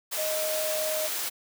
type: tone in noise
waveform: sine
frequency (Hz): 622.3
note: D#5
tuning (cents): 0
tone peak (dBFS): -28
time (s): 0.17-1.08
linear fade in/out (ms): 20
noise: white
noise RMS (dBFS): -31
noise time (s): 0.11-1.3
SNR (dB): 0
effects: high-pass 400 Hz 12 dB/octave